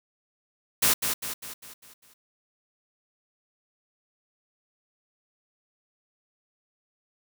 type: noise with echo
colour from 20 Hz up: white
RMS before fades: -21 dBFS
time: 0.82-0.94 s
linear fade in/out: 10 ms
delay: 200 ms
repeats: 6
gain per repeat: -6 dB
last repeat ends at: 2.14 s
effects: none